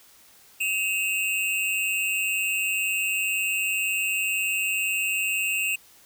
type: tone pair together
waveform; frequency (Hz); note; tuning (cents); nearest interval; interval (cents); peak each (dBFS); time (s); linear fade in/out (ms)
square; 2560 / 2754; D#7 / F7; +49 / -25; minor second; 126; -27; 0.6-5.76; 10
effects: white hiss -54 dBFS RMS until 6.05 s